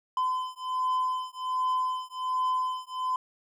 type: beating tone pair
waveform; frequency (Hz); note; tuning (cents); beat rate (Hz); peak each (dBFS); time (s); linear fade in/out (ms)
triangle; 1020 / 1021.3; C6 / C6; -44 / -42; 1.3; -28; 0.17-3.16; 2
effects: none